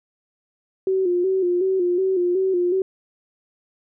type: tone with vibrato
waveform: sine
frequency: 366.8 Hz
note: F#4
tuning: 15 cents flat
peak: -17 dBFS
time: 0.87-2.82 s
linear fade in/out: 2 ms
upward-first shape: square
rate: 2.7 Hz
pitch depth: 61 cents each way
effects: none